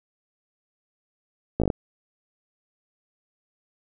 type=slowing click train; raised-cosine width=2 ms; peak=-9 dBFS; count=6; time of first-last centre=1.6-1.702 s; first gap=17 ms; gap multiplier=1.09; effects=none